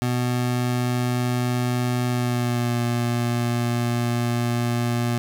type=tone with pitch glide; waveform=25% pulse; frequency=123.47 to 119.68 Hz; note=B2 to A#2; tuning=0 to +46 cents; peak=-17 dBFS; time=0.02-5.18 s; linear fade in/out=0 ms; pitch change=-54 cents; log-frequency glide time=2.08-2.76 s; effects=none